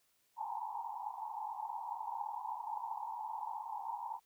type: band-pass noise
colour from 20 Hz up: white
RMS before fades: -42 dBFS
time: 0.36-4.2 s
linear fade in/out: 50 ms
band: 820 to 950 Hz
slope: 96 dB/octave
effects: white hiss -75 dBFS RMS until 4.25 s